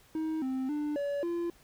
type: tone with pitch steps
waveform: triangle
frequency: 316.3 / 261.6 / 297.1 / 570 / 342.9 Hz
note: D#4 / C4 / D4 / C#5 / F4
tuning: +29 / 0 / +20 / +48 / -32 cents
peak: -28 dBFS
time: 0.15-1.5 s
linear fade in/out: 2 ms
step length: 270 ms
effects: pink hiss -61 dBFS RMS until 1.63 s